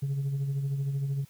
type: tone with tremolo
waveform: sine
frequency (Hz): 138.59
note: C#3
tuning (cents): 0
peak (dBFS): -23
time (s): 0.02-1.25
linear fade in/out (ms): 10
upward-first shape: sine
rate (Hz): 13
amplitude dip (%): 50
effects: tanh soft clip ceiling -25 dBFS + white hiss -60 dBFS RMS until 1.29 s